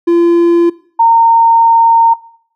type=tone pair in turn; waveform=triangle / sine; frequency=341.8 / 918 Hz; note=F4 / A#5; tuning=-37 / -27 cents; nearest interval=octave + perfect fourth; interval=1710 cents; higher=second; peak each=-4 dBFS; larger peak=neither; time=0.07-0.7 / 0.99-2.14 s; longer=second; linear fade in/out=10 ms; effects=noise-tail reverb RT60 0.6 s tail -20 dB re dry